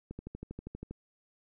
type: click train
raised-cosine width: 3 ms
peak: -28 dBFS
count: 11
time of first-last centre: 0.11-0.91 s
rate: 12.5 Hz
effects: none